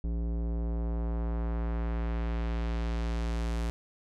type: tone with low-pass filter sweep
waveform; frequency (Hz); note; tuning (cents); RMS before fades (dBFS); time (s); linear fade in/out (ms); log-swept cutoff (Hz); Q
square; 57.3; A#1; -29; -31; 0.04-3.7; 0; 340 to 10000; 0.77
effects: none